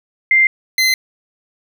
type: tone pair in turn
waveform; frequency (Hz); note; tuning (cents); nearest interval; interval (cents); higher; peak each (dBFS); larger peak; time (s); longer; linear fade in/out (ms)
sine / 25% pulse; 2093 / 2058; C7 / C7; 0 / -29; unison; 29; first; -8; neither; 0.31-0.47 / 0.78-0.94; neither; 2
effects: none